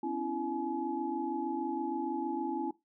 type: tone cluster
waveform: sine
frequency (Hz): 257.7 / 284.1 / 332.8 / 849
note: C4 / C#4 / E4 / G#5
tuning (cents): -26 / +43 / +17 / +38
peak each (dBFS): -39 / -38 / -35 / -37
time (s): 0.03-2.71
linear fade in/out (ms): 5
effects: noise-tail reverb RT60 0.2 s tail -19 dB re dry